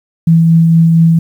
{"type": "tone with tremolo", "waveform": "sine", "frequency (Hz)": 164.81, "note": "E3", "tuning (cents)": 0, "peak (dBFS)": -3, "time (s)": [0.27, 1.19], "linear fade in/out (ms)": 5, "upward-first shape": "triangle", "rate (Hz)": 4.3, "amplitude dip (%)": 25, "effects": ["7-bit"]}